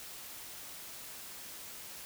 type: silence
effects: white hiss -47 dBFS RMS until 2.05 s